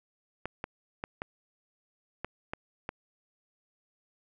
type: clicks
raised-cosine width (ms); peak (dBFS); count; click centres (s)
0.5; -19; 7; 0.456 / 0.641 / 1.039 / 1.219 / 2.246 / 2.535 / 2.891
effects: none